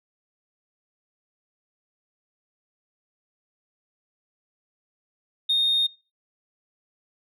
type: tone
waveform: sine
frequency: 3688 Hz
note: A#7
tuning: 19 cents flat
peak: -17 dBFS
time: 5.49-5.87 s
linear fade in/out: 10 ms
effects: noise-tail reverb RT60 0.3 s tail -22 dB re dry + tanh soft clip ceiling -16 dBFS